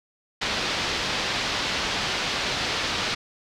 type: low-pass noise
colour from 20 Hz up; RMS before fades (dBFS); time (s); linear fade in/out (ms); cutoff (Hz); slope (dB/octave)
white; -27; 0.41-3.15; 10; 4700; 24
effects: none